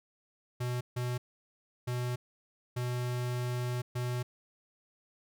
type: tone bursts at uneven times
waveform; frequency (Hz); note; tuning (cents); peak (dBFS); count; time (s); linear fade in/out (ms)
square; 123.47; B2; 0; -32; 5; 0.6-0.81 / 0.96-1.18 / 1.87-2.16 / 2.76-3.82 / 3.95-4.23; 10
effects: none